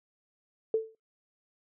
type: tone with exponential decay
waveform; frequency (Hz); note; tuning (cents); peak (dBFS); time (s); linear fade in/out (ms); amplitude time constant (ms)
sine; 443.5; A4; +14; -20; 0.74-0.95; 2; 45
effects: noise-tail reverb RT60 0.2 s tail -23 dB re dry